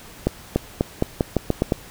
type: accelerating click train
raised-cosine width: 2 ms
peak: -4 dBFS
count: 9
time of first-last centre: 0.27-1.722 s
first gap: 290 ms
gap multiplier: 0.86
effects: pink hiss -43 dBFS RMS until 1.9 s